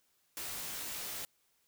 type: noise with comb filter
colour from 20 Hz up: white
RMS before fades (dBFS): -41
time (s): 0.37-1.25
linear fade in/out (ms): 0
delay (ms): 16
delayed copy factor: -0.6
effects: white hiss -74 dBFS RMS until 1.67 s